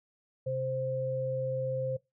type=tone pair together; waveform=sine; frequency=130.81 / 523.2 Hz; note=C3 / C5; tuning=0 / 0 cents; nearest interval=2 octaves; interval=2400 cents; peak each=-35 / -31 dBFS; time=0.46-1.97 s; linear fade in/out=10 ms; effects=noise-tail reverb RT60 0.2 s tail -21 dB re dry